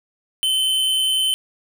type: tone with amplitude modulation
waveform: square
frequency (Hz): 3062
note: G7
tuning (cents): -41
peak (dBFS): -16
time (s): 0.43-1.34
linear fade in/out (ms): 0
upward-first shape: sine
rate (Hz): 130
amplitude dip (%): 30
effects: none